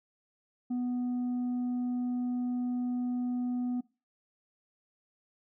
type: tone with tanh clipping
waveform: sine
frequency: 246.9 Hz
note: B3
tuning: in tune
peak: -30 dBFS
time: 0.7-3.81 s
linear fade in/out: 10 ms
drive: 3 dB
effects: noise-tail reverb RT60 0.3 s tail -21 dB re dry